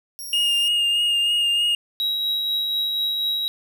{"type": "tone", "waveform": "10% pulse", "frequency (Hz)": 5588, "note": "F8", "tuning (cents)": 0, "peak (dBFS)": -26, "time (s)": [0.19, 0.68], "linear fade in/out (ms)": 0}
{"type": "tone with vibrato", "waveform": "triangle", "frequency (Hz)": 2837, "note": "F7", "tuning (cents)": 27, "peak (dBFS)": -16, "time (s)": [0.33, 1.75], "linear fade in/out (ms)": 2, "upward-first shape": "triangle", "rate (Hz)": 3.2, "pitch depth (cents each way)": 23}
{"type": "tone with tremolo", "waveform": "triangle", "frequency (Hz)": 3850, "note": "B7", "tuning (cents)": -45, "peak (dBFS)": -18, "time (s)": [2, 3.48], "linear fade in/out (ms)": 0, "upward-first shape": "triangle", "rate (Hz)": 4.1, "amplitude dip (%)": 30}
{"effects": []}